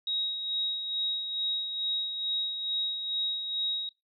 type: tone with tremolo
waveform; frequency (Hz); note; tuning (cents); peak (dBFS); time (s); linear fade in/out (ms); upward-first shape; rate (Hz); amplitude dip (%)
sine; 3795; A#7; +30; -27; 0.07-3.89; 2; sine; 2.3; 50
effects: noise-tail reverb RT60 0.2 s tail -19 dB re dry